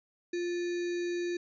sine tone with sample-and-hold, 349.2 Hz, F4, in tune, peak -30 dBFS, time 0.33-1.37 s, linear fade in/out 5 ms, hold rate 2100 Hz, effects resampled to 16000 Hz

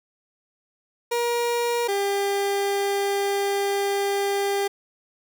30% pulse tone pair in turn, 475.1 / 399.5 Hz, A#4 / G4, +33 / +33 cents, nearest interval minor third, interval 300 cents, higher first, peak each -19 dBFS, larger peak neither, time 1.11-1.88 / 1.88-4.68 s, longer second, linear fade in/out 10 ms, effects none

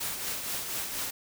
white noise with tremolo, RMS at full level -32 dBFS, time 0-1.11 s, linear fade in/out 10 ms, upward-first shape triangle, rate 4.2 Hz, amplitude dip 50%, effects none

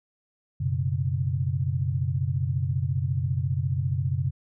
sine chord, F# suspended fourth, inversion none, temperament equal with one note detuned, 92.5 / 123.47 / 138.19 Hz, F#2 / B2 / C#3, 0 / 0 / -5 cents, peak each -28 / -28 / -27 dBFS, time 0.6-4.31 s, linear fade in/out 10 ms, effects none

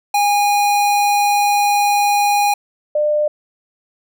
square / sine tone pair in turn, 819 / 599.4 Hz, G#5 / D5, -24 / +35 cents, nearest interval perfect fourth, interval 541 cents, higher first, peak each -13 dBFS, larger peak neither, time 0.14-2.54 / 2.95-3.28 s, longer first, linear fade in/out 5 ms, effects none

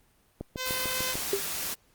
click train, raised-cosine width 2 ms, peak -21 dBFS, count 6, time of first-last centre 0.41-1.155 s, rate 6.71 Hz
5% pulse tone, 513 Hz, C5, 34 cents flat, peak -19 dBFS, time 0.56-1.16 s, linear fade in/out 50 ms
white noise, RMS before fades -33 dBFS, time 0.65-1.75 s, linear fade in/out 20 ms
sine tone with exponential decay, 396.8 Hz, G4, 21 cents sharp, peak -20 dBFS, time 1.33-1.45 s, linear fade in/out 2 ms, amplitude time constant 25 ms
effects pink hiss -65 dBFS RMS until 1.94 s + Opus 32 kbps

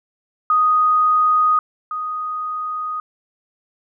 sine tone pair in turn, 1244.5 / 1244.5 Hz, D#6 / D#6, 0 / 0 cents, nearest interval unison, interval 0 cents, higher neither, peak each -12 / -22 dBFS, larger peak first, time 0.5-1.59 / 1.91-3 s, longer neither, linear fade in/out 2 ms, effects none

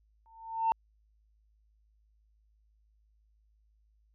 sine tone with exponential growth, 900 Hz, A5, 39 cents sharp, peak -20 dBFS, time 0.26-0.72 s, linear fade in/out 0 ms, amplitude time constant 100 ms, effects tanh soft clip ceiling -21 dBFS + added 53 Hz sine -65 dBFS peak until 4.14 s

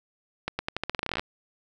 accelerating click train, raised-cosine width 0.3 ms, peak -12 dBFS, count 17, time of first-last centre 0.48-1.195 s, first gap 110 ms, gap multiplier 0.86, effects none

